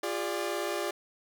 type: chord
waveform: sawtooth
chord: D diminished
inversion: first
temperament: equal with one note detuned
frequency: 349.2 / 406.8 / 587.3 Hz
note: F4 / Ab4 / D5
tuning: 0 / -36 / 0 cents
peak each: -31 dBFS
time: 0.03-0.91 s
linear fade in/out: 5 ms
effects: none